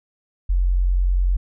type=tone; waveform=sine; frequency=45.04 Hz; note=F#1; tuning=46 cents flat; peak=-15 dBFS; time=0.49-1.37 s; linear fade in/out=10 ms; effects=none